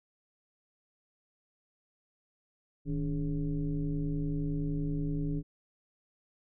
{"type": "tone with frequency modulation", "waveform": "sine", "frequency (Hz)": 156.3, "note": "D#3", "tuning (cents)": 8, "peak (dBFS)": -29, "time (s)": [2.85, 5.43], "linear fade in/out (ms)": 50, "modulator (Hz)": 131, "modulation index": 1.2, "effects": []}